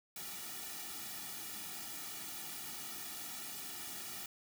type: noise with comb filter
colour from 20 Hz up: white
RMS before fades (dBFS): -45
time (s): 0.16-4.26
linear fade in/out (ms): 2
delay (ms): 1.9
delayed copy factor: -0.95
effects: none